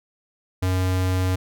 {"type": "tone", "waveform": "square", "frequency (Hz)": 92.5, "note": "F#2", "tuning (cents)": 0, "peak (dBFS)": -20, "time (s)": [0.62, 1.36], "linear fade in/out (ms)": 10, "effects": []}